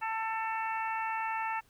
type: harmonic tone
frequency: 445.4 Hz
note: A4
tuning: 21 cents sharp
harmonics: 2 / 3 / 4 / 5 / 6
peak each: -33 / -39 / -40 / -43 / -42 dBFS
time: 0.01-1.61 s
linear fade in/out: 20 ms
effects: pink hiss -66 dBFS RMS until 1.69 s